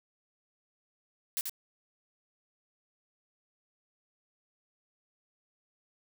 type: noise with echo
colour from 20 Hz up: blue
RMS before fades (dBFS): -32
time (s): 1.37-1.41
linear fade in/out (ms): 0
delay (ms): 85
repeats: 1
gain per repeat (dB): -4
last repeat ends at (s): 1.495
effects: none